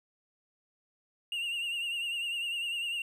triangle tone with vibrato, 2794 Hz, F7, in tune, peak -30 dBFS, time 1.32-3.02 s, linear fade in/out 2 ms, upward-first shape triangle, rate 10 Hz, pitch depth 68 cents each way, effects none

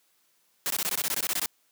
white noise bursts, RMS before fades -28 dBFS, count 13, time 0.66-1.459 s, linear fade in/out 0 ms, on 43 ms, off 20 ms, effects white hiss -68 dBFS RMS until 1.71 s + high-pass 150 Hz 12 dB/octave

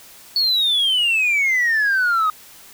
sine exponential sweep, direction down, 4460 to 1240 Hz, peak -13 dBFS, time 0.36-2.3 s, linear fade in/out 2 ms, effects tanh soft clip ceiling -13 dBFS + white hiss -44 dBFS RMS until 2.73 s

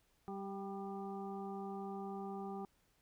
harmonic tone with a mistuned harmonic, 196 Hz, G3, in tune, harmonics 1 / 2 / 4 / 5 / 6, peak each -45 / -46 / -47 / -59 / -54 dBFS, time 0.28-2.65 s, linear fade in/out 0 ms, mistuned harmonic 6, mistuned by +33 cents, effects pink hiss -75 dBFS RMS until 3.01 s

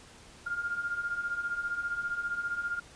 sine beating tone pair, 1396.9 / 1411.9 Hz, F6 / F6, 0 / +18 cents, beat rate 15 Hz, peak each -37 / -32 dBFS, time 0.46-2.8 s, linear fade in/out 10 ms, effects pink hiss -53 dBFS RMS until 2.95 s + resampled to 22050 Hz

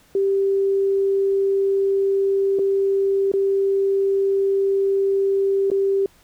sine tone with dropouts, 392 Hz, G4, in tune, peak -16 dBFS, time 0.15-6.06 s, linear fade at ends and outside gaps 2 ms, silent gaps 2.588-2.592 / 3.317-3.337 / 5.702-5.715 s, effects pink hiss -55 dBFS RMS until 6.23 s

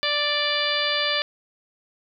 harmonic tone, 587.3 Hz, D5, in tune, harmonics 1 / 2 / 3 / 4 / 5 / 6 / 7 / 8, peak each -29 / -31 / -28 / -30 / -29 / -27 / -32 / -30 dBFS, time 0.03-1.22 s, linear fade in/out 0 ms, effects none

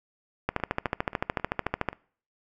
two click trains, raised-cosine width 0.5 ms, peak -10 / -24 dBFS, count 20 / 6, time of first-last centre 0.49-1.887 / 0.6-1.93 s, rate 13.6 / 3.76 Hz, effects noise-tail reverb RT60 0.5 s tail -24 dB re dry

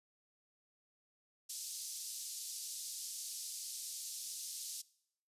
pink band-pass noise, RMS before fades -45 dBFS, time 1.49-4.82 s, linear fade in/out 10 ms, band 4700 to 12000 Hz, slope 24 dB/octave, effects noise-tail reverb RT60 0.7 s tail -21 dB re dry + resampled to 32000 Hz

